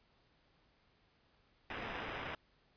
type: noise with sample-and-hold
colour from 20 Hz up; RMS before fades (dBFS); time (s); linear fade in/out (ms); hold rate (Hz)
white; -43; 1.7-2.35; 2; 4410
effects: pink hiss -72 dBFS RMS until 2.76 s + resampled to 11025 Hz